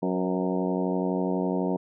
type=harmonic tone with a mistuned harmonic; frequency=92 Hz; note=F#2; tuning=9 cents flat; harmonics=2 / 3 / 4 / 5 / 6 / 7 / 8 / 9 / 10; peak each=-28 / -30 / -31 / -33 / -37 / -35 / -39 / -43 / -38 dBFS; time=0.02-1.77 s; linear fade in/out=10 ms; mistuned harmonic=5; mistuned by=+40 cents; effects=none